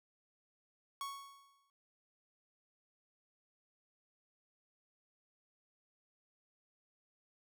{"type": "tone with exponential decay", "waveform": "45% pulse", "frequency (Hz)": 1109, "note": "C#6", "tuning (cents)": 0, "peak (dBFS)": -38, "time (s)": [1.01, 1.7], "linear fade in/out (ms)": 1, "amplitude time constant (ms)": 150, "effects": []}